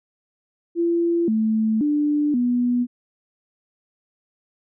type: tone with pitch steps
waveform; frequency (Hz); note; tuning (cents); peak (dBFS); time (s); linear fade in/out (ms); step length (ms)
sine; 340.1 / 219.4 / 295.4 / 244.4; F4 / A3 / D4 / B3; -46 / -5 / +10 / -18; -17; 0.75-2.87; 50; 530
effects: none